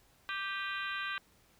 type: harmonic tone with a mistuned harmonic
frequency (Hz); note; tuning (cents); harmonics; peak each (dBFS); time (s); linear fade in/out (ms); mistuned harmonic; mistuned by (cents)
392; G4; 0; 3 / 4 / 5 / 6 / 7 / 8 / 9 / 10; -41 / -38 / -45 / -45 / -46 / -46 / -51 / -48; 0.29-1.18; 0; 6; +65
effects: pink hiss -66 dBFS RMS until 1.59 s